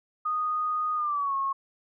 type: tone with pitch glide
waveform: sine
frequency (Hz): 1238 to 1090.3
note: D#6 to C#6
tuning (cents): -9 to -29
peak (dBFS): -25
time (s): 0.25-1.53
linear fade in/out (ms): 10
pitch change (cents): -220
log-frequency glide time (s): 0.95-1.35
effects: none